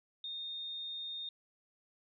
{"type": "tone", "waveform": "sine", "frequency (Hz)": 3670, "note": "A#7", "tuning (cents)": -28, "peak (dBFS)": -39, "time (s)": [0.24, 1.29], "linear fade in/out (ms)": 2, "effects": []}